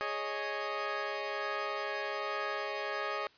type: chord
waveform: 15% pulse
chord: Ab suspended fourth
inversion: none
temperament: equal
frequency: 415.3 / 554.4 / 622.3 Hz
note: Ab4 / Db5 / Eb5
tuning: 0 / 0 / 0 cents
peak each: -32 dBFS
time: 0.01-3.27 s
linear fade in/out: 0 ms
effects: white hiss -62 dBFS RMS until 3.37 s + resampled to 11025 Hz